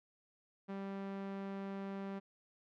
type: tone with low-pass filter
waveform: sawtooth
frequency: 196 Hz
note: G3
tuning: in tune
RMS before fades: -43 dBFS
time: 0.68-2.2 s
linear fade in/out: 20 ms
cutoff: 2100 Hz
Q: 0.57
effects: none